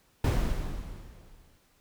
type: noise with exponential decay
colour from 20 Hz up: brown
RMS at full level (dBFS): -21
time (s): 0.24-1.58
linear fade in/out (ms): 5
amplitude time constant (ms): 290
effects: pink hiss -66 dBFS RMS until 1.8 s